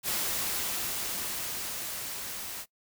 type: noise with level ramp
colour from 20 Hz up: white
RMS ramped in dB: -30 to -39 dBFS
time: 0.03-2.66 s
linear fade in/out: 50 ms
effects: noise-tail reverb RT60 0.1 s tail -21 dB re dry